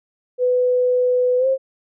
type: tone with pitch glide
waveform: sine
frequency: 498.7 to 531.4 Hz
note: B4 to C5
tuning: +17 to +27 cents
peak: -14 dBFS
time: 0.38-1.58 s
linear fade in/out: 50 ms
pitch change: +110 cents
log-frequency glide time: 1.38-1.47 s
effects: none